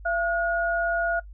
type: tone pair together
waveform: sine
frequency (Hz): 679.2 / 1442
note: F5 / F#6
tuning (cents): -48 / -45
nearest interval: octave + minor second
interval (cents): 1303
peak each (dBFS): -25 / -25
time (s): 0.05-1.2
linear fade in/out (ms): 10
effects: noise-tail reverb RT60 0.1 s tail -20 dB re dry + added 50 Hz sine -40 dBFS peak until 1.33 s